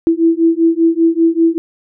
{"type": "beating tone pair", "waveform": "sine", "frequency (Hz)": [328, 333.1], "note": ["E4", "E4"], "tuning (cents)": [-9, 18], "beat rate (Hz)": 5.1, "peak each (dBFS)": -12, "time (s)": [0.07, 1.58], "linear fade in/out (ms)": 0, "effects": []}